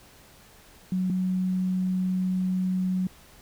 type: tone pair in turn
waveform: sine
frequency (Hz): 185 / 185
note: F#3 / F#3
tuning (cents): 0 / 0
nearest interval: unison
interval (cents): 0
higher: neither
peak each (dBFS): -23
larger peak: neither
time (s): 0.92-1.1 / 1.1-3.07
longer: second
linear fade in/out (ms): 2
effects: pink hiss -53 dBFS RMS until 3.41 s

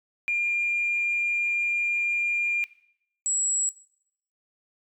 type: tone pair in turn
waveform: sine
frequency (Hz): 2402 / 7746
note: D7 / B8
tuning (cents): +38 / -35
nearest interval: octave + minor sixth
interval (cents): 2027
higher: second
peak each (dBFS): -22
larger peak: neither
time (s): 0.28-2.64 / 3.26-3.69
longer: first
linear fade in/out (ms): 0
effects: noise-tail reverb RT60 0.7 s tail -18 dB re dry + tanh soft clip ceiling -18 dBFS

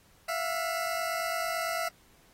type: tone pair together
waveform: 20% pulse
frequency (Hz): 664.1 / 713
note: E5 / F5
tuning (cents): +13 / +36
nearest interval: minor second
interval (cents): 123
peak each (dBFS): -26 / -30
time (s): 0.28-1.89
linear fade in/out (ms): 10
effects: pink hiss -62 dBFS RMS until 2.33 s + AAC 48 kbps

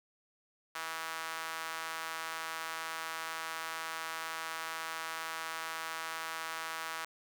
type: tone with high-pass filter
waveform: sawtooth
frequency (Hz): 162.1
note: E3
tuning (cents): -29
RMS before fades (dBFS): -40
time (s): 0.75-7.05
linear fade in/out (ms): 5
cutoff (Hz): 1200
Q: 1.6
effects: none

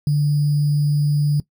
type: tone with sample-and-hold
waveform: sine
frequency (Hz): 146.83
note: D3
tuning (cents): 0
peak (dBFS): -14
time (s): 0.07-1.4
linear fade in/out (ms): 2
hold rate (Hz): 4900
effects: noise-tail reverb RT60 0.1 s tail -19 dB re dry

